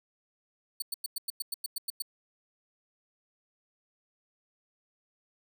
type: tone bursts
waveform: 10% pulse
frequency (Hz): 4451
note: C#8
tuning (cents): +6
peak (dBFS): -24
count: 11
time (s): 0.8-2.022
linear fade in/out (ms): 5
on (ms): 22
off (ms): 98
effects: none